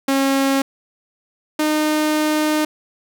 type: tone pair in turn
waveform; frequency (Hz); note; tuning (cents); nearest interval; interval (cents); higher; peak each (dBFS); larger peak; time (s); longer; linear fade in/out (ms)
sawtooth; 272 / 306; C#4 / D#4; -33 / -29; major second; 204; second; -11 / -12; first; 0.08-0.62 / 1.59-2.65; second; 5
effects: none